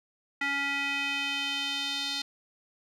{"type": "tone with band-pass filter sweep", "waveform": "square", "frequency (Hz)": 280, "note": "C#4", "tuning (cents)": 18, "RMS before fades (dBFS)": -31, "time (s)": [0.41, 2.22], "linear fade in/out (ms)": 5, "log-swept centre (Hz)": [2000, 4000], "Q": 3.2, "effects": []}